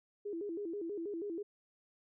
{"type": "tone with vibrato", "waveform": "sine", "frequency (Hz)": 370, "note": "F#4", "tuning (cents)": 0, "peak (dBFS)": -37, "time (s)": [0.25, 1.43], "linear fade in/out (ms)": 10, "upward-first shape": "square", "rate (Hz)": 6.2, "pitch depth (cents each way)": 180, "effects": []}